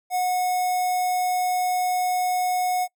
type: tone with notch filter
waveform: square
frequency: 730 Hz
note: F#5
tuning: 24 cents flat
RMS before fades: -23 dBFS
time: 0.1-2.88 s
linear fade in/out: 50 ms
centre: 3100 Hz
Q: 0.85
effects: noise-tail reverb RT60 0.1 s tail -24 dB re dry